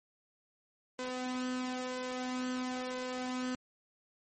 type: tone with flanger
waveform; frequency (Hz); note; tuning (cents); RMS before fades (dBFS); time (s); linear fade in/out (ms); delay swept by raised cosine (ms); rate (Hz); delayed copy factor
sawtooth; 253.3; B3; +44; -37; 0.99-3.55; 0; 2 to 3.3; 1; +0.5
effects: MP3 32 kbps